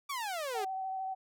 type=exponential sweep; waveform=sawtooth; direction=down; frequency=1174.7 to 388.2 Hz; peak=-31 dBFS; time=0.09-0.65 s; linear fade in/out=10 ms
type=tone with vibrato; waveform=sine; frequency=762 Hz; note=G5; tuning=49 cents flat; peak=-34 dBFS; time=0.54-1.15 s; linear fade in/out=20 ms; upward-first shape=square; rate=13 Hz; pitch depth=12 cents each way
effects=none